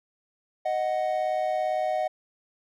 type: tone pair together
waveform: triangle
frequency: 622.3 / 740 Hz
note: D#5 / F#5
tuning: 0 / 0 cents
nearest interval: minor third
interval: 300 cents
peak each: -25 dBFS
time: 0.65-2.08 s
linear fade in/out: 10 ms
effects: none